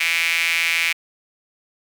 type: tone with high-pass filter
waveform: sawtooth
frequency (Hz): 167.1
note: E3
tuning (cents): +24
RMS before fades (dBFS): -20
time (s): 0-0.93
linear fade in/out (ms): 10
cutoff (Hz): 2300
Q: 5.7
effects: none